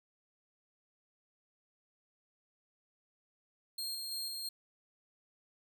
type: tone with tremolo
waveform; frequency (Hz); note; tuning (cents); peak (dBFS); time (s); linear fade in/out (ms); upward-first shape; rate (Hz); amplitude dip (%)
sawtooth; 4221; C8; +14; -34; 3.78-4.49; 5; square; 3; 25
effects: none